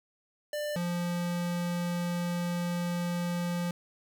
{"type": "tone pair in turn", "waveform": "square", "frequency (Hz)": [594, 174.42], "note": ["D5", "F3"], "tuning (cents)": [20, -2], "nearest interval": "octave + major sixth", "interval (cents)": 2122, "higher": "first", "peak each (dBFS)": [-32, -30], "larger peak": "second", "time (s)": [[0.53, 0.76], [0.76, 3.71]], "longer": "second", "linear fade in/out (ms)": 2, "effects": []}